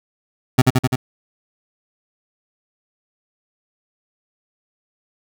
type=tone with echo; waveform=25% pulse; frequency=128.3 Hz; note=C3; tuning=34 cents flat; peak=-4 dBFS; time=0.58-0.62 s; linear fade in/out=10 ms; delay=85 ms; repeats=4; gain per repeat=-2 dB; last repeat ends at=0.96 s; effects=none